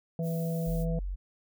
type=harmonic tone; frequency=165.3 Hz; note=E3; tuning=5 cents sharp; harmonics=1 / 3 / 4; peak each=-29 / -37 / -40 dBFS; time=0.19-0.99 s; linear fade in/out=2 ms
type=noise; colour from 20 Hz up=violet; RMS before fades=-47 dBFS; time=0.22-0.86 s; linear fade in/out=50 ms
type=tone; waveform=sine; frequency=46.25 Hz; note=F#1; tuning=in tune; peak=-31 dBFS; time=0.66-1.16 s; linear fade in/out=20 ms
effects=none